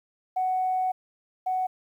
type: tone pair in turn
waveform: sine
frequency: 744 / 744 Hz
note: F#5 / F#5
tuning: +9 / +9 cents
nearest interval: unison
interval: 0 cents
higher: neither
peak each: -22 / -23 dBFS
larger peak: first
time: 0.36-0.92 / 1.46-1.67 s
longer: first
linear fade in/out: 10 ms
effects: tanh soft clip ceiling -18 dBFS + 10-bit